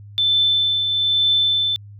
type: tone with tremolo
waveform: sine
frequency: 3530 Hz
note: A7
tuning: 5 cents sharp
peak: -13 dBFS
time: 0.18-1.76 s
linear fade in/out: 0 ms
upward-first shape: triangle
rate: 1.1 Hz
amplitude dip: 45%
effects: added 102 Hz sine -37 dBFS peak until 1.99 s